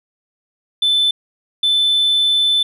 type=tone pair in turn; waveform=sine; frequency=3520 / 3520 Hz; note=A7 / A7; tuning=0 / 0 cents; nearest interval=unison; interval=0 cents; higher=neither; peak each=-10 dBFS; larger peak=neither; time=0.82-1.11 / 1.63-2.63 s; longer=second; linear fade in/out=5 ms; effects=tanh soft clip ceiling -10 dBFS